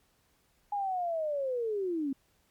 sine linear sweep, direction down, 830 to 261.6 Hz, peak -29 dBFS, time 0.72-2.13 s, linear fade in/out 5 ms, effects pink hiss -70 dBFS RMS until 2.5 s + MP3 96 kbps

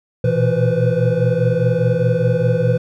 triangle tone cluster, 118.2 / 123.1 / 165.8 / 488.7 / 509 Hz, A#2 / B2 / E3 / B4 / C5, +24 / -5 / +10 / -18 / -48 cents, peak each -18 dBFS, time 0.24-2.78 s, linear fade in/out 5 ms, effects none

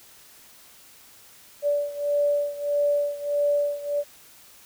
sine beating tone pair, 579 / 580.6 Hz, D5 / D5, -25 / -20 cents, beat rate 1.6 Hz, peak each -23 / -26 dBFS, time 1.62-4.04 s, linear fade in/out 50 ms, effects white hiss -51 dBFS RMS until 4.65 s

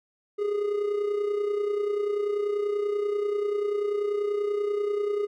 triangle tone with amplitude modulation, 411.9 Hz, G#4, 14 cents flat, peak -20 dBFS, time 0.38-5.27 s, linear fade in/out 20 ms, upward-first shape sine, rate 30.3 Hz, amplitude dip 55%, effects none

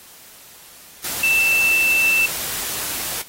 sine tone in noise, 2660 Hz, E7, 15 cents sharp, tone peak -14 dBFS, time 1.23-2.26 s, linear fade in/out 5 ms, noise white, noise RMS -26 dBFS, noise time 1.04-3.22 s, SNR +9 dB, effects white hiss -44 dBFS RMS until 3.28 s + AAC 48 kbps

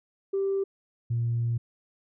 sine tone pair in turn, 391.2 / 117.38 Hz, G4 / A#2, -4 / +12 cents, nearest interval octave + major sixth, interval 2084 cents, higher first, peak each -23 dBFS, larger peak neither, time 0.33-0.64 / 1.1-1.58 s, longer second, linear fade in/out 10 ms, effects tanh soft clip ceiling -20 dBFS

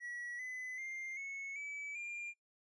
triangle tone with pitch steps, 1930 / 2015 / 2105 / 2198 / 2295 / 2397 Hz, B6 / B6 / C7 / C#7 / D7 / D7, -40 / +34 / +10 / -15 / -40 / +35 cents, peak -40 dBFS, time 0-2.34 s, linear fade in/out 50 ms, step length 390 ms, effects noise-tail reverb RT60 0.2 s tail -25 dB re dry + resampled to 22050 Hz

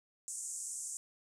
white band-pass noise, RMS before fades -42 dBFS, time 0.28-0.97 s, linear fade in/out 0 ms, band 6700 to 8900 Hz, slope 48 dB/octave, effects none

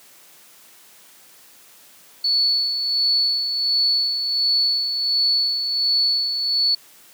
sine tone with tremolo, 4435 Hz, C#8, in tune, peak -15 dBFS, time 2.24-6.75 s, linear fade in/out 5 ms, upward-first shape sine, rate 1.4 Hz, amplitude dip 50%, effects white hiss -49 dBFS RMS until 7.13 s + high-pass 150 Hz 12 dB/octave

